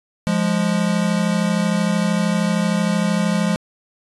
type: tone pair together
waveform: square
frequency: 174.65 / 207.7 Hz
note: F3 / G#3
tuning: 0 / 0 cents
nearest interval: minor third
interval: 300 cents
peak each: -20 dBFS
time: 0.27-3.56 s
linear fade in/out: 0 ms
effects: resampled to 24000 Hz